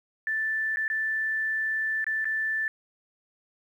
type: tone with dropouts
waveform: sine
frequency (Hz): 1762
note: A6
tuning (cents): +2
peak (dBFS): -25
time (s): 0.27-2.68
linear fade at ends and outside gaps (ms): 1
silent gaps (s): 0.76-0.77 / 0.88-0.9 / 2.043-2.066 / 2.245-2.254
effects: 10-bit